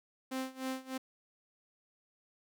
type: tone with tremolo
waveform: sawtooth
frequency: 261.6 Hz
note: C4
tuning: in tune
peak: -30 dBFS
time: 0.31-0.98 s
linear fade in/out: 10 ms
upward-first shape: sine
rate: 3.3 Hz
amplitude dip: 90%
effects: none